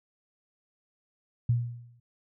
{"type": "tone with exponential decay", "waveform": "sine", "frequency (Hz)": 119.3, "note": "A#2", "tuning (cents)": 41, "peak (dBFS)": -19, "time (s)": [1.49, 2], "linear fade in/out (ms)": 5, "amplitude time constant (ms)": 110, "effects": []}